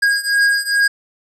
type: beating tone pair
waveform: square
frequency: 1632 / 1634.4 Hz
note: G#6 / G#6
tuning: -31 / -28 cents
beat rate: 2.4 Hz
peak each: -16 / -18 dBFS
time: 0.02-0.88 s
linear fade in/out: 10 ms
effects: low-pass 10000 Hz 12 dB/octave